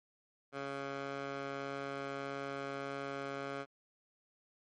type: tone with band-pass filter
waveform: 15% pulse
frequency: 138.59 Hz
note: C#3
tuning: in tune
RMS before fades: -41 dBFS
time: 0.52-3.66 s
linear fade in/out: 50 ms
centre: 1100 Hz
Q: 0.77
effects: MP3 48 kbps